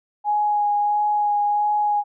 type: tone with vibrato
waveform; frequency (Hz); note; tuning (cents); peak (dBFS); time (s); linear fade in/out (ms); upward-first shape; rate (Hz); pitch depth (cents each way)
sine; 830.6; G#5; 0; -17; 0.24-2.04; 50; sine; 1.5; 13
effects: none